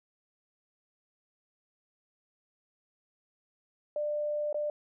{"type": "tone with dropouts", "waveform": "sine", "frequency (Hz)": 595, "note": "D5", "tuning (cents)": 22, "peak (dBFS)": -29, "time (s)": [3.96, 4.7], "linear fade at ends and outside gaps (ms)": 2, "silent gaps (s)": [4.528, 4.544], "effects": []}